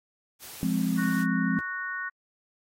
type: noise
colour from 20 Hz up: white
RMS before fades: -43 dBFS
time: 0.39-1.26 s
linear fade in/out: 50 ms
type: chord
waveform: sine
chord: F minor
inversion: none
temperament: equal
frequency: 174.61 / 207.7 / 261.6 Hz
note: F3 / Ab3 / C4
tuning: 0 / 0 / 0 cents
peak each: -28 dBFS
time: 0.63-1.59 s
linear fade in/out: 0 ms
type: harmonic tone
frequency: 370 Hz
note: F#4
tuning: in tune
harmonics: 3 / 4 / 5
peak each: -38 / -33 / -35 dBFS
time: 0.97-2.1 s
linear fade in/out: 20 ms
effects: AAC 48 kbps